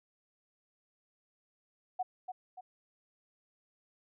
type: tone with echo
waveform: sine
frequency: 740 Hz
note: F#5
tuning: in tune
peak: -30 dBFS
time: 1.99-2.03 s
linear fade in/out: 10 ms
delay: 290 ms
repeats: 2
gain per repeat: -7 dB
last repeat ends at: 2.61 s
effects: none